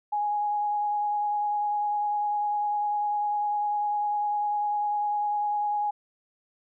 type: tone with vibrato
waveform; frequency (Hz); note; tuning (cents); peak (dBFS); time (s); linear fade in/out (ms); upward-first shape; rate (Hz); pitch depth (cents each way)
sine; 830.6; G#5; 0; -24; 0.12-5.91; 10; triangle; 10; 15
effects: none